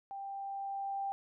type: tone with level ramp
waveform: sine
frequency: 789 Hz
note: G5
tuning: 11 cents sharp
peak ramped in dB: -40 to -33 dBFS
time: 0.11-1.12 s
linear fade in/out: 0 ms
effects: none